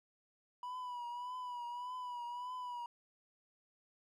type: tone with vibrato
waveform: triangle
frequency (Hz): 981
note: B5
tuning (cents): -12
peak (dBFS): -39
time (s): 0.63-2.86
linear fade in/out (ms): 2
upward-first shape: triangle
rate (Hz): 1.7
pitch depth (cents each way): 55
effects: none